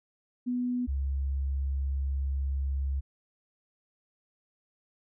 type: tone pair in turn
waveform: sine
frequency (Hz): 246.9 / 68.29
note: B3 / C#2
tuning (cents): 0 / -25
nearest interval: octave + minor seventh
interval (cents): 2225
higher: first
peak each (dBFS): -27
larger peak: neither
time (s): 0.46-0.87 / 0.87-3.01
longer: second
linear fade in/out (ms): 20
effects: none